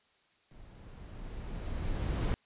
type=noise with level ramp; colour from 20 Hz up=brown; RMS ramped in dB=-53 to -29 dBFS; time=0.51-2.34 s; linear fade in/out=0 ms; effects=white hiss -69 dBFS RMS until 2.45 s + resampled to 8000 Hz